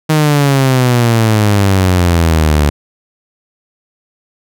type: exponential sweep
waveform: sawtooth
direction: down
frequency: 157.2 to 72.3 Hz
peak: -4 dBFS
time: 0.09-2.7 s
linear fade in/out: 10 ms
effects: none